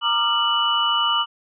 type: tone cluster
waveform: sine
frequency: 933 / 1191 / 1377 / 2957 Hz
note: A#5 / D6 / F6 / F#7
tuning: +1 / +24 / -25 / -2 cents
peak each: -26 / -22 / -27 / -20 dBFS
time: 0.01-1.26 s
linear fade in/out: 50 ms
effects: none